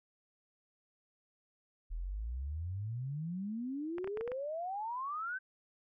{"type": "exponential sweep", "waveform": "sine", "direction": "up", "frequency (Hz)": [38.89, 1568], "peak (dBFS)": -36, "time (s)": [1.9, 5.39], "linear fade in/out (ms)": 20}
{"type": "clicks", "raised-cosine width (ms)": 0.5, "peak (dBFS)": -29, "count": 7, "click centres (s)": [3.983, 4.044, 4.075, 4.173, 4.21, 4.277, 4.318]}
{"effects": []}